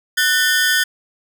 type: ring-modulated tone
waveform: sawtooth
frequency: 1645 Hz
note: G#6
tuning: 17 cents flat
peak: -7 dBFS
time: 0.17-0.84 s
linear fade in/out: 10 ms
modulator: 157 Hz
effects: none